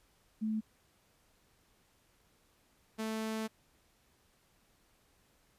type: tone pair in turn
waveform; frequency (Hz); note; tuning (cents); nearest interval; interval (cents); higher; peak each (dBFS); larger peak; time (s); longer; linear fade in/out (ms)
sine / sawtooth; 217.6 / 220.1; A3 / A3; -19 / +1; unison; 20; second; -31 / -31; neither; 0.41-0.61 / 2.98-3.48; second; 20
effects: pink hiss -70 dBFS RMS until 5.58 s + resampled to 32000 Hz